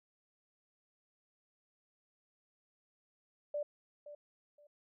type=tone with echo; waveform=sine; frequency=587.3 Hz; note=D5; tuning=in tune; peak=-34 dBFS; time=3.54-3.63 s; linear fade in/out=5 ms; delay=520 ms; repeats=2; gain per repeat=-13 dB; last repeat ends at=4.67 s; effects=none